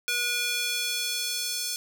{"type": "tone with high-pass filter sweep", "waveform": "square", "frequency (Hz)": 483.6, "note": "B4", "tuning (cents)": -36, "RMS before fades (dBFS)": -29, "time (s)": [0.08, 1.76], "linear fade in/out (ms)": 0, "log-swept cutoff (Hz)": [2100, 4900], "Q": 1.3, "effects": []}